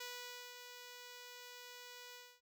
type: tone with ADSR envelope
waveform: 5% pulse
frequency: 490.8 Hz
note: B4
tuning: 11 cents flat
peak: -33 dBFS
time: 0-2.41 s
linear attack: 7 ms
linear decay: 530 ms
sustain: -7 dB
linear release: 260 ms
effects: none